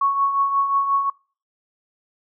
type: tone with tremolo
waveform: sine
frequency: 1108 Hz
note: C#6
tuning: 1 cent flat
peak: -14 dBFS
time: 0.01-1.1 s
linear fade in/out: 5 ms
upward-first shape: triangle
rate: 5.6 Hz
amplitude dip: 60%
effects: noise-tail reverb RT60 0.4 s tail -25 dB re dry